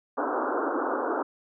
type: band-pass noise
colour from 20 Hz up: pink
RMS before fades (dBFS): -28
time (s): 0.17-1.23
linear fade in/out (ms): 10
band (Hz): 260 to 1500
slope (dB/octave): 96
effects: none